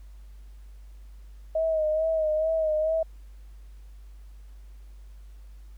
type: tone with vibrato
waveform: sine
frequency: 631 Hz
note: D#5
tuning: 24 cents sharp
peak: -22 dBFS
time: 1.55-3.03 s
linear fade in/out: 5 ms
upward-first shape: sine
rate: 2.3 Hz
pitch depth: 47 cents each way
effects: added 50 Hz sine -43 dBFS peak until 5.77 s + pink hiss -65 dBFS RMS until 5.77 s